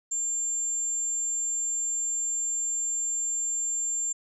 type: tone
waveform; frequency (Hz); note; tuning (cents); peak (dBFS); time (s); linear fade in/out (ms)
sine; 7320; A#8; -32; -26; 0.11-4.13; 10
effects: none